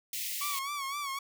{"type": "high-pass noise", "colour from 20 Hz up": "white", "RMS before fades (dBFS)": -36, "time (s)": [0.13, 0.59], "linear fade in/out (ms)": 2, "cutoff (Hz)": 1900, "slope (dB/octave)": 96}
{"type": "tone with vibrato", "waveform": "sawtooth", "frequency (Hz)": 1125, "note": "C#6", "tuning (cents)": 25, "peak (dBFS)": -30, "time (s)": [0.41, 1.19], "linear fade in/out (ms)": 5, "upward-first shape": "sine", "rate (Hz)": 3.9, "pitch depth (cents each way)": 78}
{"effects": []}